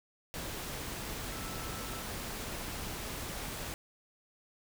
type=tone in noise; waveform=sine; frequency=1321 Hz; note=E6; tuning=3 cents sharp; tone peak=-49 dBFS; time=1.32-2.02 s; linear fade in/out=0 ms; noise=pink; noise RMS=-40 dBFS; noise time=0.34-3.74 s; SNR=-12 dB; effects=none